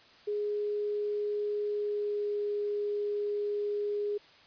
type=tone with pitch glide; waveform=sine; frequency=415.6 to 413 Hz; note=G#4 to G#4; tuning=+1 to -10 cents; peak=-29 dBFS; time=0.27-4.18 s; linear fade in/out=10 ms; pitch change=-11 cents; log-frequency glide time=1.68-2.41 s; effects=white hiss -57 dBFS RMS until 4.46 s + resampled to 11025 Hz